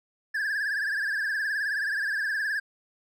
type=tone with vibrato; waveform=triangle; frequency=1670 Hz; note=G#6; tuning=9 cents sharp; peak=-24 dBFS; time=0.34-2.6 s; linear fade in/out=10 ms; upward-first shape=triangle; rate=19 Hz; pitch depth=120 cents each way; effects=none

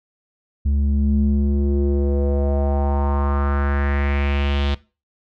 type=tone with low-pass filter sweep; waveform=square; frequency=70.6 Hz; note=C#2; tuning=32 cents sharp; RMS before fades=-19 dBFS; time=0.65-4.75 s; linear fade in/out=10 ms; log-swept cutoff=140 to 3600 Hz; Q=3.4; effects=noise-tail reverb RT60 0.3 s tail -19 dB re dry

